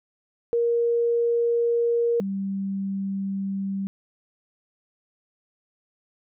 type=tone pair in turn; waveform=sine; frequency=470 / 195.34 Hz; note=A#4 / G3; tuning=+14 / -6 cents; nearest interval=octave + minor third; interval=1520 cents; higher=first; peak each=-19 / -25 dBFS; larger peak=first; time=0.53-2.2 / 2.2-3.87 s; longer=neither; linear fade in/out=0 ms; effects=none